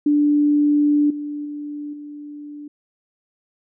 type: tone with level steps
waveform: sine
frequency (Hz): 293.7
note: D4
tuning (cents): 0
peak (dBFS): -13 / -25 / -27 / -32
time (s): 0.06-2.68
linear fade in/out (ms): 5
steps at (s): 1.1 / 1.45 / 1.93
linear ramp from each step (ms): 5
effects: none